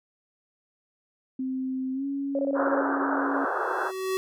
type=tone with pitch glide; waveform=sine; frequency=260.8 to 277.9 Hz; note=C4 to C#4; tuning=-5 to +4 cents; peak=-27 dBFS; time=1.39-3.45 s; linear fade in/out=5 ms; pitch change=+109 cents; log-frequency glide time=1.93-2.05 s
type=tone bursts; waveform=sine; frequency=553 Hz; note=C#5; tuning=4 cents flat; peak=-24 dBFS; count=8; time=2.35-2.81 s; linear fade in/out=2 ms; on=40 ms; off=20 ms
type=band-pass noise; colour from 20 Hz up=white; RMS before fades=-28 dBFS; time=2.54-3.92 s; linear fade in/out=50 ms; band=340 to 1600 Hz; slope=96 dB/octave
type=tone with exponential growth; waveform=square; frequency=378 Hz; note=F#4; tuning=37 cents sharp; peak=-24 dBFS; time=3.15-4.17 s; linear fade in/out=0 ms; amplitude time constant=220 ms
effects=none